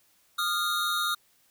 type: tone cluster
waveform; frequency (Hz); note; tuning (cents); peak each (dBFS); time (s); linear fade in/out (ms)
square; 1224 / 1398 / 3756; D#6 / F6 / A#7; -29 / +1 / +12; -31; 0.38-1.15; 10
effects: white hiss -65 dBFS RMS until 1.5 s